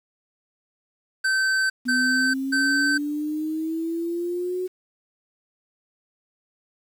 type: tone bursts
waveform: square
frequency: 1543 Hz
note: G6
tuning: 28 cents flat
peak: -20 dBFS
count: 3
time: 1.24-2.98 s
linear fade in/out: 10 ms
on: 460 ms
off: 180 ms
type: exponential sweep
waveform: sine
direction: up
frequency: 246.9 to 370 Hz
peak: -24 dBFS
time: 1.85-4.68 s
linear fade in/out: 20 ms
effects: low-pass 8000 Hz 12 dB/octave + 8-bit